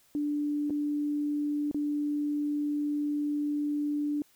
sine tone with dropouts, 293.7 Hz, D4, in tune, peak -27 dBFS, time 0.15-4.22 s, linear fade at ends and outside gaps 1 ms, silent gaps 0.698-0.705 / 1.713-1.745 s, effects white hiss -64 dBFS RMS until 4.35 s

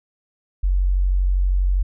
sine tone, 46.25 Hz, F#1, in tune, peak -15 dBFS, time 0.63-1.83 s, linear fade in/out 10 ms, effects none

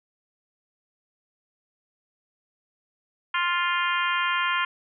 harmonic tone, 350 Hz, F4, 4 cents sharp, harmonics 3 / 4 / 5 / 6 / 7 / 8 / 9, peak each -26 / -28 / -30 / -32 / -33 / -34 / -35 dBFS, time 3.34-4.65 s, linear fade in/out 5 ms, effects none

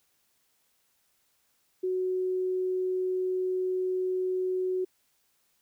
sine tone, 370 Hz, F#4, in tune, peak -26 dBFS, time 1.83-4.85 s, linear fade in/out 10 ms, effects white hiss -71 dBFS RMS until 5.61 s

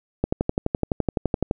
click train, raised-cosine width 2 ms, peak -7 dBFS, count 16, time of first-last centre 0.24-1.511 s, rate 11.8 Hz, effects none

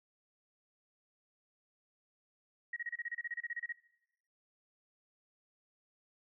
sine tone bursts, 1895 Hz, A#6, 28 cents sharp, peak -36 dBFS, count 16, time 2.73-3.724 s, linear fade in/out 5 ms, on 34 ms, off 30 ms, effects noise-tail reverb RT60 0.9 s tail -21 dB re dry

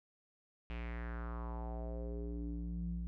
square tone with low-pass filter sweep, 58.5 Hz, A#1, 7 cents sharp, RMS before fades -41 dBFS, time 0.7-3.07 s, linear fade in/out 0 ms, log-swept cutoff 2700 to 140 Hz, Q 3.5, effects none

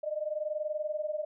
sine tone pair together, 601.8 / 622.3 Hz, D5 / D#5, +42 / 0 cents, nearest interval minor second, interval 58 cents, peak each -33 / -35 dBFS, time 0.03-1.25 s, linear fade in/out 10 ms, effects none

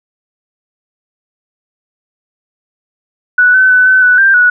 sine tone with pitch steps, 1479 / 1521 / 1500 / 1519 / 1486 / 1580 / 1468 Hz, F#6 / F#6 / F#6 / F#6 / F#6 / G6 / F#6, -1 / +47 / +23 / +45 / +7 / +13 / -14 cents, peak -4 dBFS, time 3.38-4.5 s, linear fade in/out 5 ms, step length 160 ms, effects none

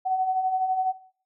sine beating tone pair, 740 / 752 Hz, F#5 / F#5, 0 / +28 cents, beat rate 12 Hz, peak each -31 / -22 dBFS, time 0.05-0.93 s, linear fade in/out 20 ms, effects noise-tail reverb RT60 0.5 s tail -18 dB re dry

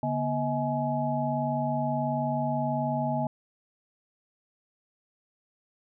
sine tone cluster, 143.3 / 241.9 / 637 / 843 Hz, D3 / B3 / D#5 / G#5, -42 / -36 / +41 / +26 cents, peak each -31 dBFS, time 0.03-3.27 s, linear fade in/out 2 ms, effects none

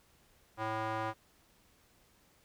square tone with band-pass filter, 110.1 Hz, A2, 2 cents sharp, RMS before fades -36 dBFS, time 0.57-1.14 s, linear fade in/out 50 ms, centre 1000 Hz, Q 1.5, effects pink hiss -67 dBFS RMS until 2.44 s

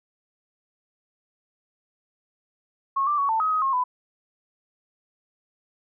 sine tone with pitch steps, 1092 / 1179 / 1119 / 890 / 1267 / 1260 / 1078 / 1000 Hz, C#6 / D6 / C#6 / A5 / D#6 / D#6 / C#6 / B5, -26 / +6 / +16 / +20 / +31 / +21 / -49 / +21 cents, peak -20 dBFS, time 2.96-3.84 s, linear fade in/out 10 ms, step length 110 ms, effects none

